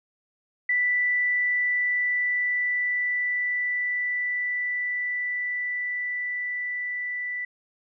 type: tone with level ramp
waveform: sine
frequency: 1975.5 Hz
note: B6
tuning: in tune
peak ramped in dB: -20 to -28 dBFS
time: 0.69-7.45 s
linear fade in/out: 5 ms
effects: none